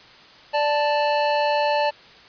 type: tone pair together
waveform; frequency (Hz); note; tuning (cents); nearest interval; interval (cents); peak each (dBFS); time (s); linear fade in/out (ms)
square; 587.3 / 880; D5 / A5; 0 / 0; perfect fifth; 700; -22; 0.53-1.91; 20
effects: white hiss -47 dBFS RMS until 2.28 s + resampled to 11025 Hz